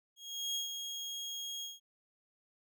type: tone with ADSR envelope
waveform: 30% pulse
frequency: 3273 Hz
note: G#7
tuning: 26 cents flat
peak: -30 dBFS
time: 0.16-1.8 s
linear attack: 390 ms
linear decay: 130 ms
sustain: -6 dB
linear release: 170 ms
effects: none